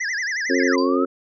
square tone with vibrato, 1821 Hz, A#6, 41 cents flat, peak -23 dBFS, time 0-0.76 s, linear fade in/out 10 ms, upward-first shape sine, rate 11 Hz, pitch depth 210 cents each way
harmonic tone, 89.9 Hz, F#2, 49 cents flat, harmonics 3 / 4 / 5 / 6, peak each -20 / -22 / -24 / -26 dBFS, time 0.49-1.06 s, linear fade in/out 20 ms
sine linear two-way sweep, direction down then up, 2204 to 984 to 1323 Hz, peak -25 dBFS, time 0.6-1.05 s, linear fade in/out 2 ms, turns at 0.77 s
sine tone with exponential decay, 4699 Hz, D8, in tune, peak -24 dBFS, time 0.78-0.96 s, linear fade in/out 1 ms, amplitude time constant 37 ms
effects resampled to 16000 Hz

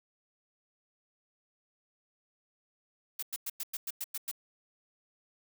blue noise bursts, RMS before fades -36 dBFS, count 9, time 3.19-4.314 s, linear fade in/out 5 ms, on 36 ms, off 100 ms, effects none

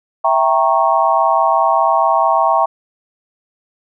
sine chord, E diminished seventh, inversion none, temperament equal with one note detuned, 659.3 / 784 / 932.3 / 1098.5 Hz, E5 / G5 / Bb5 / Db6, 0 / 0 / 0 / -16 cents, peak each -16 dBFS, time 0.24-2.66 s, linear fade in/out 10 ms, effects none

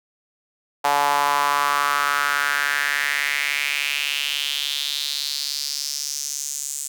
sawtooth tone with high-pass filter sweep, 143.5 Hz, D3, 40 cents flat, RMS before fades -23 dBFS, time 0.84-6.88 s, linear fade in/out 10 ms, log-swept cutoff 810 to 7600 Hz, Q 3.9, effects none

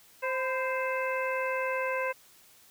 harmonic tone with a mistuned harmonic, 523.3 Hz, C5, in tune, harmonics 1 / 2 / 3 / 4 / 5, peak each -31 / -34 / -36 / -37 / -38 dBFS, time 0.22-2.13 s, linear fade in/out 20 ms, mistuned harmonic 2, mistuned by -54 cents, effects white hiss -58 dBFS RMS until 2.7 s

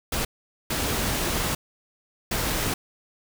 pink noise bursts at uneven times, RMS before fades -26 dBFS, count 3, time 0.12-0.25 / 0.7-1.55 / 2.31-2.74 s, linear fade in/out 5 ms, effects none

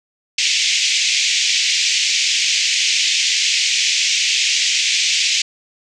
pink band-pass noise, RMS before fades -17 dBFS, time 0.38-5.42 s, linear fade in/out 5 ms, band 2200 to 7100 Hz, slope 48 dB/octave, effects none

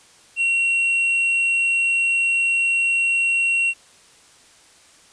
triangle tone, 2736 Hz, F7, 36 cents flat, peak -15 dBFS, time 0.36-3.74 s, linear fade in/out 50 ms, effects white hiss -51 dBFS RMS until 5.12 s + resampled to 22050 Hz

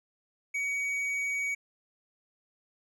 sine tone with tanh clipping, 2256 Hz, C#7, 30 cents sharp, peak -30 dBFS, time 0.54-1.55 s, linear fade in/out 10 ms, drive 7 dB, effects none

